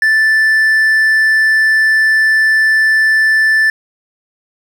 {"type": "tone", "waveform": "triangle", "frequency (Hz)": 1760, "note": "A6", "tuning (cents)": 0, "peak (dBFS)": -6, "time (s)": [0.02, 3.7], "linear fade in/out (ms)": 2, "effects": []}